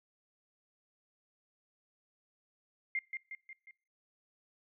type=tone with echo; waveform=sine; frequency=2109 Hz; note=C7; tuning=13 cents sharp; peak=-31 dBFS; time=2.95-2.99 s; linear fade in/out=2 ms; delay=180 ms; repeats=4; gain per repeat=-5 dB; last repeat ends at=3.71 s; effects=noise-tail reverb RT60 0.6 s tail -26 dB re dry